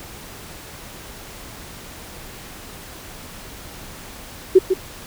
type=tone with echo; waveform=sine; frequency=375.3 Hz; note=F#4; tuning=25 cents sharp; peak=-5 dBFS; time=4.55-4.59 s; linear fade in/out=10 ms; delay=150 ms; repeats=1; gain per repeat=-8 dB; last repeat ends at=4.74 s; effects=pink hiss -38 dBFS RMS until 5.06 s